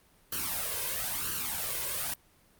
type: noise with flanger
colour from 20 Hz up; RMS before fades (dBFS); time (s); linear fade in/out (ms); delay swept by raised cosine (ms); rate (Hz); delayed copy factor
white; -33; 0.32-2.14; 5; 0.67 to 1.97; 1; +0.8
effects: pink hiss -63 dBFS RMS until 2.59 s + Opus 32 kbps